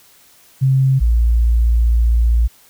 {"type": "tone pair in turn", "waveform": "sine", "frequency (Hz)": [133.3, 57.69], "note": ["C3", "A#1"], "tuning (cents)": [33, -17], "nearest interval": "octave + major second", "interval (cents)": 1450, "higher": "first", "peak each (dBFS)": -10, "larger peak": "neither", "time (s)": [[0.61, 1], [1, 2.48]], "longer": "second", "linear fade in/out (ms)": 20, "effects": ["white hiss -49 dBFS RMS until 2.69 s"]}